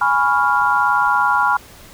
sine chord, C# dominant seventh, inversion second, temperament equal, 830.6 / 987.8 / 1108.7 / 1396.9 Hz, G#5 / B5 / C#6 / E#6, 0 / 0 / 0 / 0 cents, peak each -19 / -18 / -21 / -17 dBFS, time 0.01-1.57 s, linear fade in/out 5 ms, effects pink hiss -42 dBFS RMS until 1.93 s

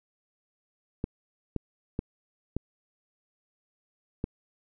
clicks, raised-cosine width 3 ms, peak -16 dBFS, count 5, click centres 1.041 / 1.563 / 1.991 / 2.566 / 4.241 s, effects none

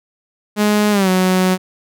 sawtooth tone with pitch glide, 209.2 to 185.3 Hz, G#3 to F#3, +13 to +3 cents, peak -8 dBFS, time 0.56-1.58 s, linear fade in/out 50 ms, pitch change -210 cents, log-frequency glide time 0.91-1.09 s, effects none

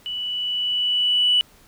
sine tone with level ramp, 2960 Hz, F#7, in tune, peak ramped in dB -26 to -13 dBFS, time 0.06-1.41 s, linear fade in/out 0 ms, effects tanh soft clip ceiling -9 dBFS + pink hiss -53 dBFS RMS until 1.67 s

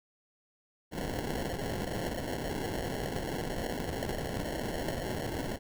violet noise with sample-and-hold, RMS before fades -35 dBFS, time 0.91-5.59 s, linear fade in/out 50 ms, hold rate 1225 Hz, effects none

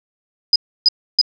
sine tone bursts, 4978 Hz, D#8, in tune, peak -8 dBFS, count 3, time 0.53-1.214 s, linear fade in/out 2 ms, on 28 ms, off 300 ms, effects none

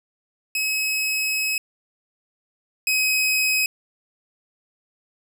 sawtooth tone pair in turn, 2560 / 2536 Hz, D#7 / D#7, +49 / +32 cents, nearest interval unison, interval 17 cents, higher first, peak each -18 / -15 dBFS, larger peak second, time 0.55-1.58 / 2.87-3.66 s, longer first, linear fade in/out 2 ms, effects none

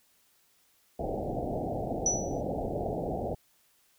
white low-pass noise, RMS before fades -33 dBFS, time 0.99-3.35 s, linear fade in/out 5 ms, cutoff 780 Hz, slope 96 dB/octave
sine tone with exponential decay, 5920 Hz, F#8, in tune, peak -21 dBFS, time 2.06-2.41 s, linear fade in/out 2 ms, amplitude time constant 74 ms
effects white hiss -67 dBFS RMS until 3.98 s

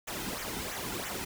pink noise with flanger, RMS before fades -37 dBFS, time 0.07-1.25 s, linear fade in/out 10 ms, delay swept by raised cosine 0.21 to 1.81 ms, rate 3 Hz, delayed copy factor -0.7, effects none

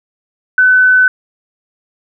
sine tone, 1508 Hz, F#6, 32 cents sharp, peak -5 dBFS, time 0.58-1.08 s, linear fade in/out 2 ms, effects none

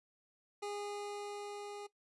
25% pulse tone with level ramp, 410 Hz, G#4, 22 cents flat, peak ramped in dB -35 to -41 dBFS, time 0.62-1.87 s, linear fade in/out 10 ms, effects noise-tail reverb RT60 0.1 s tail -17 dB re dry + resampled to 24000 Hz

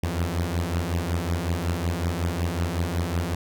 sawtooth beating tone pair, 83.1 / 88.5 Hz, E2 / F2, +15 / +23 cents, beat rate 5.4 Hz, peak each -23 / -23 dBFS, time 0.03-3.35 s, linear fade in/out 5 ms, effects none

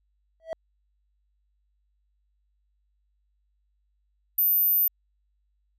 triangle tone with exponential growth, 650 Hz, E5, 24 cents flat, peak -23 dBFS, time 0.4-0.53 s, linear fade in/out 0 ms, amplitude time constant 27 ms
sine tone, 13860 Hz, A9, 27 cents flat, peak -19 dBFS, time 4.38-4.88 s, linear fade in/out 5 ms
effects added 50 Hz sine -68 dBFS peak until 5.78 s

